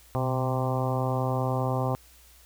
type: harmonic tone with a mistuned harmonic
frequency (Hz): 130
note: C3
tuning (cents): -11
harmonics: 1 / 2 / 3 / 4 / 5 / 6 / 7 / 8 / 9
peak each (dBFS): -27 / -34 / -36 / -33 / -35 / -34 / -38 / -36 / -41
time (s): 0.15-1.95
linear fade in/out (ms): 0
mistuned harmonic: 1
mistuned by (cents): -62
effects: added 60 Hz sine -56 dBFS peak until 2.45 s + white hiss -56 dBFS RMS until 2.45 s